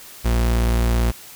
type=tone; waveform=40% pulse; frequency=58.27 Hz; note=A#1; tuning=in tune; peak=-15 dBFS; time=0.24-1.12 s; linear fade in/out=20 ms; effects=white hiss -41 dBFS RMS until 1.35 s